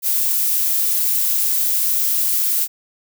violet noise, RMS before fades -18 dBFS, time 0.02-2.68 s, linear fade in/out 50 ms, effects none

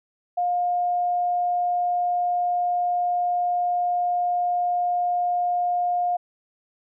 sine tone, 710 Hz, F5, 28 cents sharp, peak -20 dBFS, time 0.37-6.17 s, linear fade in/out 10 ms, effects none

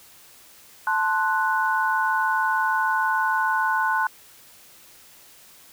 sine chord, F# diminished, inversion first, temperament equal, 880 / 1046.5 / 1480 Hz, A5 / C6 / F#6, 0 / 0 / 0 cents, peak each -24 / -25 / -23 dBFS, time 0.87-4.07 s, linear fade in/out 2 ms, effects white hiss -50 dBFS RMS until 5.72 s

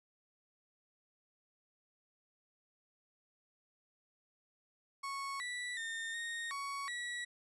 35% pulse tone with pitch steps, 1104 / 1961 / 1820 / 1854 / 1117 / 1935 Hz, C#6 / B6 / A#6 / A#6 / C#6 / B6, -7 / -13 / -42 / -10 / +13 / -36 cents, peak -37 dBFS, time 5.03-7.25 s, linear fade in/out 10 ms, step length 370 ms, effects resampled to 24000 Hz

